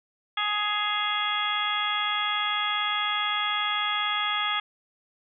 harmonic tone with a mistuned harmonic, 417.6 Hz, G#4, 10 cents sharp, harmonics 2 / 3 / 4 / 5 / 6 / 7 / 8, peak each -34 / -29 / -34 / -32 / -39 / -37 / -29 dBFS, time 0.37-4.6 s, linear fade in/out 5 ms, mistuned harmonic 7, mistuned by -77 cents, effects none

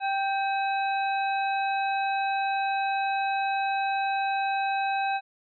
harmonic tone with a mistuned harmonic, 784 Hz, G5, in tune, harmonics 1 / 2 / 3 / 5, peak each -25 / -34 / -34 / -40 dBFS, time 0-5.21 s, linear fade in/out 50 ms, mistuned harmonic 3, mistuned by +140 cents, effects none

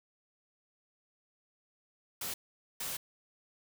white noise bursts at uneven times, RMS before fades -38 dBFS, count 2, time 2.21-2.34 / 2.8-2.97 s, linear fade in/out 5 ms, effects none

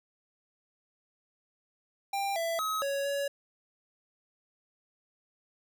square tone with pitch steps, 793 / 666 / 1276 / 557 / 563 Hz, G5 / E5 / D#6 / C#5 / C#5, +20 / +18 / +43 / +8 / +27 cents, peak -30 dBFS, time 2.13-3.28 s, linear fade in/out 5 ms, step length 230 ms, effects none

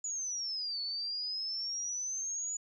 sine exponential two-way sweep, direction down then up, 6940 to 4421 to 6940 Hz, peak -34 dBFS, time 0.04-2.57 s, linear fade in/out 5 ms, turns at 0.81 s, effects none

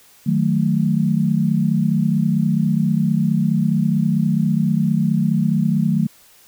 sine chord, D# diminished, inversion none, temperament equal, 155.56 / 185 / 220 Hz, D#3 / F#3 / A3, 0 / 0 / 0 cents, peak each -19 dBFS, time 0.26-6.07 s, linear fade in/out 10 ms, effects white hiss -50 dBFS RMS until 6.47 s

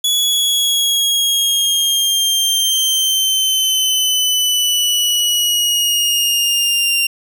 sawtooth exponential sweep, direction down, 3398 to 2775 Hz, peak -10 dBFS, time 0.04-7.07 s, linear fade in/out 5 ms, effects none

